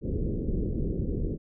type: low-pass noise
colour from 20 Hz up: pink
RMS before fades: -29 dBFS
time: 0.01-1.38 s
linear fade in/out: 50 ms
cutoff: 470 Hz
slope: 48 dB/octave
effects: none